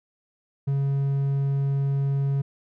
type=tone; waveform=triangle; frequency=138.59 Hz; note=C#3; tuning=in tune; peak=-19 dBFS; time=0.67-2.42 s; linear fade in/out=10 ms; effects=none